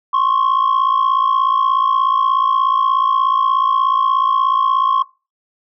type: tone pair together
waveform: sine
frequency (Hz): 1052 / 1108.7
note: C6 / C#6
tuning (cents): +9 / 0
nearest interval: minor second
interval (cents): 91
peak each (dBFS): -13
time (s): 0.13-5.03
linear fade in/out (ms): 10
effects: noise-tail reverb RT60 0.3 s tail -23 dB re dry + tanh soft clip ceiling -9 dBFS